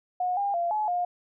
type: tone with pitch steps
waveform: sine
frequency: 725 / 804 / 689 / 852 / 710 Hz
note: F#5 / G5 / F5 / G#5 / F5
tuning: -35 / +44 / -24 / +44 / +28 cents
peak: -24 dBFS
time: 0.2-1.05 s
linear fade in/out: 5 ms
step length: 170 ms
effects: none